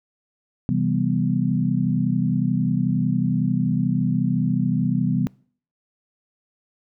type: chord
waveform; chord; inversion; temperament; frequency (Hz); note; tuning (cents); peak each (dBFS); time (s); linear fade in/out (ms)
sine; C major seventh; none; equal; 130.81 / 164.81 / 196 / 246.9; C3 / E3 / G3 / B3; 0 / 0 / 0 / 0; -24; 0.69-5.27; 0
effects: noise-tail reverb RT60 0.5 s tail -24 dB re dry